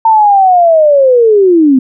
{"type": "linear sweep", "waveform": "sine", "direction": "down", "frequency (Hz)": [908, 250.6], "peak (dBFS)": -3, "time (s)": [0.05, 1.79], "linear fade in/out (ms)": 5, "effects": []}